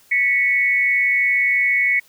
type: tone pair together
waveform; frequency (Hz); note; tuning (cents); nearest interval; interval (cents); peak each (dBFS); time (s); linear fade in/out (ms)
sine; 1959.8 / 2217; B6 / C#7; -14 / 0; major second; 214; -19 / -16; 0.11-2; 10
effects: white hiss -53 dBFS RMS until 2.08 s